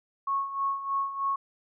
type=tone with tremolo; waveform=sine; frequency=1100 Hz; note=C#6; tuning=14 cents flat; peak=-24 dBFS; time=0.27-1.36 s; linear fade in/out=5 ms; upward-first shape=sine; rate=3.2 Hz; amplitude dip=70%; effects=none